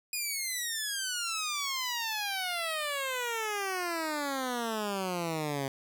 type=exponential sweep; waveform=10% pulse; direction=down; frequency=2489 to 134.2 Hz; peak=-23 dBFS; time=0.13-5.68 s; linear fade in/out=2 ms; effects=none